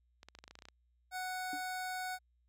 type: clicks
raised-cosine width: 0.2 ms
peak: -34 dBFS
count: 12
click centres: 0.231 / 0.286 / 0.351 / 0.388 / 0.44 / 0.479 / 0.51 / 0.554 / 0.589 / 0.622 / 0.654 / 0.686 s
type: tone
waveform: 25% pulse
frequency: 740 Hz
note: F#5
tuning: in tune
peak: -34 dBFS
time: 1.11-2.19 s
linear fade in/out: 50 ms
type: tone with exponential decay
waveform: triangle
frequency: 291.7 Hz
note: D4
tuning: 12 cents flat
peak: -37 dBFS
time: 1.53-1.63 s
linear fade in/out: 2 ms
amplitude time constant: 21 ms
effects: added 60 Hz sine -70 dBFS peak until 2.48 s